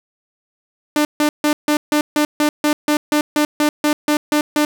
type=tone bursts; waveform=sawtooth; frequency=298.6 Hz; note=D4; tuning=29 cents sharp; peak=-9 dBFS; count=16; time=0.96-4.65 s; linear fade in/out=2 ms; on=90 ms; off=150 ms; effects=none